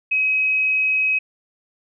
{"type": "tone", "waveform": "sine", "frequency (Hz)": 2542, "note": "D#7", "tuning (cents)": 36, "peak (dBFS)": -16, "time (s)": [0.11, 1.19], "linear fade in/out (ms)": 10, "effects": []}